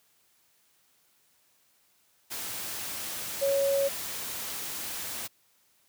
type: tone in noise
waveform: sine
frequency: 554 Hz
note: C#5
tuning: 1 cent flat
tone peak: -23 dBFS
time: 3.41-3.89 s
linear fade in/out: 20 ms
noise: white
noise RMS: -36 dBFS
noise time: 2.3-5.28 s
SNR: +10 dB
effects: white hiss -67 dBFS RMS until 5.88 s + high-pass 60 Hz 12 dB/octave